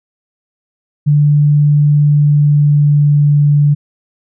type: tone with pitch glide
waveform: sine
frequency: 147.1 to 145.92 Hz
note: D3 to D3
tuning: +3 to -11 cents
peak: -6 dBFS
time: 1.06-3.75 s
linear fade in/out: 20 ms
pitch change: -14 cents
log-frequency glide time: 2.01-3.44 s
effects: none